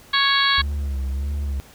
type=harmonic tone; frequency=554.4 Hz; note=C#5; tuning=in tune; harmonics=2 / 3 / 4 / 5 / 6 / 7 / 8; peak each=-22 / -21 / -25 / -33 / -23 / -23 / -25 dBFS; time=0.13-0.62 s; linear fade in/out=10 ms
type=tone with vibrato; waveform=triangle; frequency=69.3 Hz; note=C#2; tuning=in tune; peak=-20 dBFS; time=0.58-1.6 s; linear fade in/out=0 ms; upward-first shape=sine; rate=1.6 Hz; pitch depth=74 cents each way
effects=pink hiss -48 dBFS RMS until 1.74 s